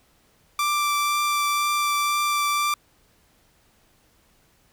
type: tone with vibrato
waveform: sawtooth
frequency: 1174.7 Hz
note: D6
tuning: in tune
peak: -17 dBFS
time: 0.59-2.74 s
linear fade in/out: 2 ms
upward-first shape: triangle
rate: 2 Hz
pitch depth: 10 cents each way
effects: pink hiss -61 dBFS RMS until 4.72 s